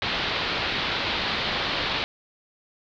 white low-pass noise, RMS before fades -27 dBFS, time 0.02-2.04 s, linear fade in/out 0 ms, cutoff 4300 Hz, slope 48 dB/octave, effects none

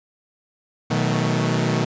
sawtooth chord, B dominant seventh, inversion none, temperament equal with one note detuned, 123.47 / 157.64 / 185 / 220 Hz, B2 / D#3 / F#3 / A3, 0 / +23 / 0 / 0 cents, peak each -19 / -19 / -23 / -22 dBFS, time 0.9-1.85 s, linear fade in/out 10 ms, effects resampled to 16000 Hz

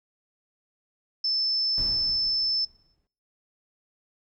sine tone, 5274 Hz, E8, in tune, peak -23 dBFS, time 1.24-2.65 s, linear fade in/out 5 ms
brown noise with exponential decay, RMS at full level -34 dBFS, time 1.78-3.07 s, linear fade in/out 0 ms, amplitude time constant 280 ms
effects noise-tail reverb RT60 0.6 s tail -21 dB re dry

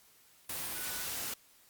sine tone in noise, 1480 Hz, F#6, in tune, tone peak -48 dBFS, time 0.74-1.06 s, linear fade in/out 5 ms, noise white, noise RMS -38 dBFS, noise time 0.49-1.34 s, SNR -13 dB, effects white hiss -63 dBFS RMS until 1.69 s + Opus 48 kbps

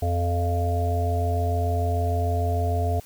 harmonic tone, 86.7 Hz, F2, 12 cents flat, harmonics 1 / 3 / 5 / 7 / 8, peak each -22 / -35 / -32 / -35 / -28 dBFS, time 0.02-3 s, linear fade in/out 5 ms, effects white hiss -50 dBFS RMS until 3.05 s

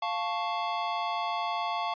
square chord, F augmented, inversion none, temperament equal, 698.5 / 880 / 1108.7 Hz, F5 / A5 / C#6, 0 / 0 / 0 cents, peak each -34 dBFS, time 0.02-1.94 s, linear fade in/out 5 ms, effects resampled to 11025 Hz

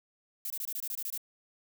violet noise bursts, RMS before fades -36 dBFS, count 10, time 0.45-1.177 s, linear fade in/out 2 ms, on 52 ms, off 23 ms, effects none

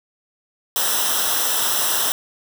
white noise with comb filter, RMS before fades -20 dBFS, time 0.76-2.12 s, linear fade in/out 0 ms, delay 0.44 ms, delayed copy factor -0.8, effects none

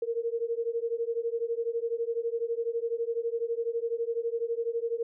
sine beating tone pair, 458.5 / 470.5 Hz, A#4 / A#4, -29 / +16 cents, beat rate 12 Hz, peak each -31 dBFS, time 0.02-5.03 s, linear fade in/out 5 ms, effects none

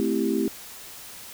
sine chord, A minor seventh, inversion none, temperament equal, 220 / 261.6 / 329.6 / 392 Hz, A3 / C4 / E4 / G4, 0 / 0 / 0 / 0 cents, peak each -27 dBFS, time 0-0.48 s, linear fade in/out 0 ms, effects white hiss -42 dBFS RMS until 1.33 s

